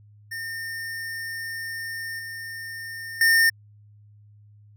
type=tone with level steps; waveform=square; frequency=1817 Hz; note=A#6; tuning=45 cents flat; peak=-31 / -34 / -16 dBFS; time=0.31-3.5 s; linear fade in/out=10 ms; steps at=2.19 / 3.21 s; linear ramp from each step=2 ms; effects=added 104 Hz sine -49 dBFS peak until 4.76 s